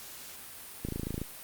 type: click train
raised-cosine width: 3 ms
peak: -21 dBFS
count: 11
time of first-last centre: 0.85-1.216 s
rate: 27.3 Hz
effects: white hiss -46 dBFS RMS until 1.43 s + Opus 48 kbps